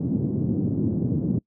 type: band-pass noise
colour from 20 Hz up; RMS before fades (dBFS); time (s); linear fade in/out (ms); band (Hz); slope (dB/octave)
white; -24; 0-1.39; 10; 110 to 270; 24
effects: noise-tail reverb RT60 0.1 s tail -24 dB re dry